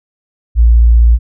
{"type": "tone", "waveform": "sine", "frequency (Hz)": 57.8, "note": "A#1", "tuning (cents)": -14, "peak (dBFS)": -3, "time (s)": [0.55, 1.19], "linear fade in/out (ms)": 50, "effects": []}